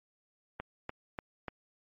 click train, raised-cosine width 0.5 ms, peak -22 dBFS, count 4, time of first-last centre 0.6-1.482 s, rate 3.4 Hz, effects MP3 32 kbps

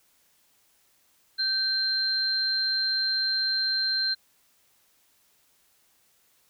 sine tone pair together, 1556 / 4152 Hz, G6 / C8, -13 / -14 cents, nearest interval octave + perfect fourth, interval 1699 cents, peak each -31 / -24 dBFS, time 1.38-4.15 s, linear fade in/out 20 ms, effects white hiss -65 dBFS RMS until 6.49 s

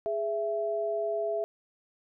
sine tone pair together, 415.3 / 664.1 Hz, G#4 / E5, 0 / +13 cents, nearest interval minor sixth, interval 813 cents, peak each -32 / -29 dBFS, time 0.06-1.44 s, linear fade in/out 0 ms, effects none

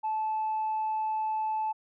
sine tone, 870 Hz, A5, 20 cents flat, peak -26 dBFS, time 0.03-1.73 s, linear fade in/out 20 ms, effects tanh soft clip ceiling -24 dBFS

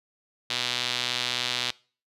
sawtooth tone with band-pass filter, 123.47 Hz, B2, in tune, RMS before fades -29 dBFS, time 0.5-1.71 s, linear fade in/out 5 ms, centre 3700 Hz, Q 2.4, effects noise-tail reverb RT60 0.4 s tail -23 dB re dry + resampled to 32000 Hz

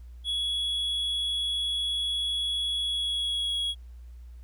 triangle tone with pitch glide, 3363 to 3326 Hz, G#7 to G#7, +21 to +2 cents, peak -25 dBFS, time 0.24-3.75 s, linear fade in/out 50 ms, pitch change -19 cents, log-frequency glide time 2.81-3.63 s, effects added 60 Hz sine -42 dBFS peak until 4.43 s + pink hiss -68 dBFS RMS until 4.43 s

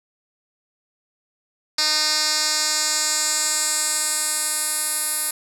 10% pulse tone with band-pass filter sweep, 306 Hz, D#4, 29 cents flat, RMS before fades -22 dBFS, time 1.78-5.31 s, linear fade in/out 5 ms, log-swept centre 5300 to 11000 Hz, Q 2.5, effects none

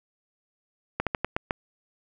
slowing click train, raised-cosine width 0.5 ms, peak -10 dBFS, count 6, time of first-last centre 1-1.508 s, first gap 67 ms, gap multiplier 1.21, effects none

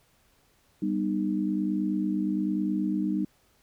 sine chord, G augmented, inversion none, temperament just, 196 / 245 / 306.2 Hz, G3 / B3 / D#4, 0 / -14 / -28 cents, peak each -28 / -33 / -28 dBFS, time 0.82-3.25 s, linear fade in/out 5 ms, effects pink hiss -65 dBFS RMS until 3.62 s

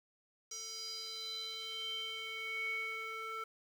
square tone with band-pass filter sweep, 444.7 Hz, A4, 18 cents sharp, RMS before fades -42 dBFS, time 0.51-3.44 s, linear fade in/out 5 ms, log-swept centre 5800 to 1600 Hz, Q 6.6, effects 10-bit

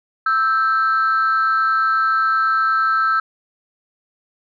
sine tone pair together, 1317.1 / 1568 Hz, E6 / G6, -2 / 0 cents, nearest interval minor third, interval 302 cents, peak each -14 / -19 dBFS, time 0.26-3.2 s, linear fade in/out 5 ms, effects tanh soft clip ceiling -10 dBFS

